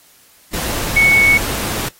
sine tone in noise, 2217 Hz, C#7, in tune, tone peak -8 dBFS, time 0.96-1.38 s, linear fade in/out 10 ms, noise pink, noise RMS -22 dBFS, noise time 0.53-1.89 s, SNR +11 dB, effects white hiss -49 dBFS RMS until 1.99 s + AAC 48 kbps

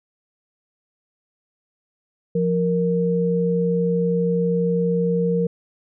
sine tone pair together, 174.63 / 466.2 Hz, F3 / A#4, 0 / 0 cents, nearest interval octave + perfect fourth, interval 1700 cents, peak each -20 dBFS, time 2.35-5.47 s, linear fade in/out 5 ms, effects none

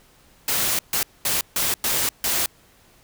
white noise bursts at uneven times, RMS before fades -22 dBFS, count 6, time 0.48-0.79 / 0.93-1.03 / 1.25-1.41 / 1.56-1.74 / 1.84-2.09 / 2.24-2.46 s, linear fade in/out 2 ms, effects pink hiss -55 dBFS RMS until 3.03 s

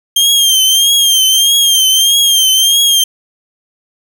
sawtooth tone with vibrato, 3183 Hz, G7, 26 cents sharp, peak -4 dBFS, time 0.16-3.04 s, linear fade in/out 5 ms, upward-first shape triangle, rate 1.6 Hz, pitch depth 73 cents each way, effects none

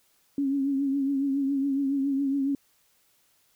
sine tone with vibrato, 275.6 Hz, C#4, 10 cents flat, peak -23 dBFS, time 0.38-2.55 s, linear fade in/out 2 ms, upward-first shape triangle, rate 7.2 Hz, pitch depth 60 cents each way, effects white hiss -66 dBFS RMS until 3.55 s

